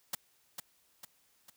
white noise with echo, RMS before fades -34 dBFS, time 0.13-0.15 s, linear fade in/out 5 ms, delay 450 ms, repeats 3, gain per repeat -6 dB, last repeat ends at 1.5 s, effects white hiss -70 dBFS RMS until 1.56 s

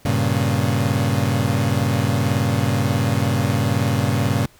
30% pulse chord, G diminished, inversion none, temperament equal, 98 / 116.54 / 138.59 Hz, G2 / Bb2 / Db3, 0 / 0 / 0 cents, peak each -19 dBFS, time 0.05-4.46 s, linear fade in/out 5 ms, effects pink hiss -52 dBFS RMS until 4.59 s

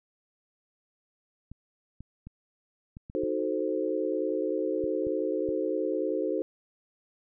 clicks, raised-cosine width 5 ms, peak -30 dBFS, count 9, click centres 1.516 / 2.006 / 2.27 / 2.969 / 3.099 / 3.236 / 4.84 / 5.069 / 5.489 s
sine chord, D# diminished seventh, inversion none, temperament equal, 311.1 / 370 / 440 / 523.3 Hz, D#4 / F#4 / A4 / C5, 0 / 0 / 0 / 0 cents, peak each -32 dBFS, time 3.15-6.42 s, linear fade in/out 0 ms
effects none

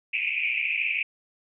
pink band-pass noise, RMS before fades -27 dBFS, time 0.13-1.03 s, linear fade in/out 5 ms, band 2300 to 2600 Hz, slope 96 dB/octave, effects none

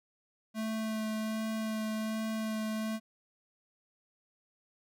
square tone with vibrato, 218.9 Hz, A3, 9 cents flat, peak -33 dBFS, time 0.54-3 s, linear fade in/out 50 ms, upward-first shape sine, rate 1.3 Hz, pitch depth 12 cents each way, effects none

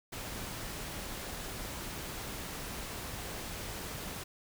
pink noise, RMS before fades -41 dBFS, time 0.12-4.24 s, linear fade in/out 10 ms, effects none

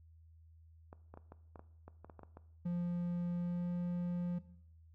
clicks, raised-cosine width 1 ms, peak -37 dBFS, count 12, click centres 0.929 / 1.14 / 1.174 / 1.321 / 1.558 / 1.594 / 1.88 / 2.046 / 2.098 / 2.193 / 2.233 / 2.371 s
triangle tone with pitch glide, 174.61 to 175.72 Hz, F3 to F3, 0 to +11 cents, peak -32 dBFS, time 2.65-4.39 s, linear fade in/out 10 ms, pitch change +11 cents, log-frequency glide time 3.36-3.7 s
effects noise-tail reverb RT60 0.7 s tail -17 dB re dry + added 81 Hz sine -58 dBFS peak until 4.94 s

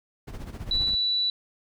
brown noise with tremolo, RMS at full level -32 dBFS, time 0.27-0.95 s, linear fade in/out 10 ms, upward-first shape sine, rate 15 Hz, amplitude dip 70%
sine tone, 3951 Hz, B7, in tune, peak -22 dBFS, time 0.71-1.3 s, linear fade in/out 2 ms
effects none

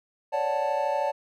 triangle chord, D major seventh, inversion third, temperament equal, 554.4 / 587.3 / 740 / 880 Hz, C#5 / D5 / F#5 / A5, 0 / 0 / 0 / 0 cents, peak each -28 / -27 / -31 / -26 dBFS, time 0.32-1.12 s, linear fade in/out 20 ms, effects none

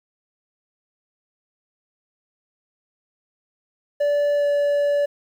triangle tone with pitch glide, 580 to 576.3 Hz, D5 to D5, -22 to -33 cents, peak -15 dBFS, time 4-5.06 s, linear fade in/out 10 ms, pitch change -11 cents, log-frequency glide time 4.36-4.45 s, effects 9-bit

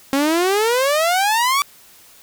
sawtooth exponential sweep, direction up, 267.9 to 1167 Hz, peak -11 dBFS, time 0.13-1.62 s, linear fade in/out 0 ms, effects white hiss -47 dBFS RMS until 2.22 s

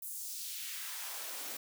white noise with high-pass filter sweep, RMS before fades -42 dBFS, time 0.02-1.57 s, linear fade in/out 5 ms, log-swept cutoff 11000 to 250 Hz, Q 1.2, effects none

